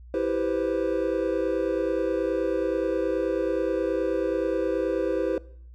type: chord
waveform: triangle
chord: C major seventh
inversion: first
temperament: equal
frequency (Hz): 329.6 / 392 / 493.9 / 523.3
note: E4 / G4 / B4 / C5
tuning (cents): 0 / 0 / 0 / 0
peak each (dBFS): -27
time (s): 0.14-5.38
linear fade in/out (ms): 2
effects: noise-tail reverb RT60 0.6 s tail -21 dB re dry + added 60 Hz sine -43 dBFS peak until 5.74 s